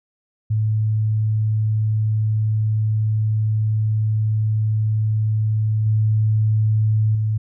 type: tone with level steps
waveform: sine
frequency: 108.4 Hz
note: A2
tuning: 25 cents flat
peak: -16 / -14 / -17 dBFS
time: 0.5-7.38 s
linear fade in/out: 10 ms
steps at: 5.86 / 7.15 s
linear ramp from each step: 2 ms
effects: none